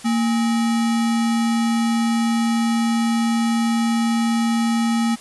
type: tone with sample-and-hold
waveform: sine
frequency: 230 Hz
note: A#3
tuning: 23 cents flat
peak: -16 dBFS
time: 0.04-5.16 s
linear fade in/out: 20 ms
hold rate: 1050 Hz
effects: white hiss -41 dBFS RMS until 5.2 s + resampled to 24000 Hz